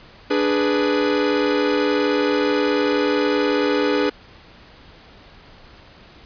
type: chord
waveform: 45% pulse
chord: G# diminished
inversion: second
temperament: equal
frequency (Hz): 293.7 / 415.3 / 493.9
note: D4 / G#4 / B4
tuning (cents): 0 / 0 / 0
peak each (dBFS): -21 / -21 / -22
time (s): 0.3-4.1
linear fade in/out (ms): 10
effects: pink hiss -46 dBFS RMS until 6.25 s + resampled to 11025 Hz